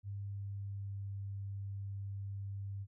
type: tone with pitch glide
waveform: sine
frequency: 100 to 99.02 Hz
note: G2 to G2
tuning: +35 to +18 cents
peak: -39 dBFS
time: 0.03-2.87 s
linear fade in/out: 50 ms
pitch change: -17 cents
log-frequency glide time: 0.23-1.11 s
effects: none